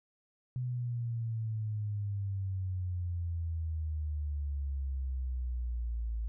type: exponential sweep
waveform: sine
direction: down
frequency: 126.5 to 55 Hz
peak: -32 dBFS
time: 0.56-6.28 s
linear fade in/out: 0 ms
effects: none